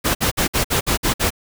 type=noise bursts; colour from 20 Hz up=pink; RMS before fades=-18 dBFS; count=8; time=0.04-1.305 s; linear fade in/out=20 ms; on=110 ms; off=55 ms; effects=none